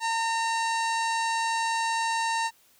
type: harmonic tone with a mistuned harmonic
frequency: 911 Hz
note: A#5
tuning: 40 cents flat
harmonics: 1 / 2 / 3 / 4 / 5 / 6 / 7 / 8 / 9 / 10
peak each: -26 / -32 / -36 / -38 / -40 / -42 / -43 / -44 / -45 / -46 dBFS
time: 0-2.51 s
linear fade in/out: 50 ms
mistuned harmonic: 4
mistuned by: +110 cents
effects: white hiss -61 dBFS RMS until 2.79 s